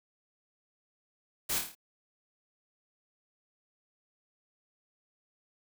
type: noise with echo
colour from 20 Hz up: white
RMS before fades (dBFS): -32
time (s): 1.49-1.59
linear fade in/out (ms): 10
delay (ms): 27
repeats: 6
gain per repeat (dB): -4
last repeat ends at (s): 1.752
effects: none